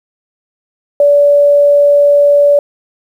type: tone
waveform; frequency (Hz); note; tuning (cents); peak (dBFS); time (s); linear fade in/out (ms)
sine; 576; D5; -34; -4; 1-2.59; 2
effects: 7-bit